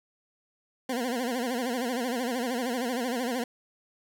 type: tone with vibrato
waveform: 20% pulse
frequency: 246.5 Hz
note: B3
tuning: 3 cents flat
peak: -23 dBFS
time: 0.89-3.44 s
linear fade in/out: 5 ms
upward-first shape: sine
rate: 13 Hz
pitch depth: 120 cents each way
effects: none